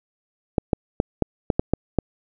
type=clicks; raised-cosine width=2 ms; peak=-4 dBFS; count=8; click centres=0.582 / 0.732 / 1.001 / 1.223 / 1.502 / 1.595 / 1.736 / 1.987 s; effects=none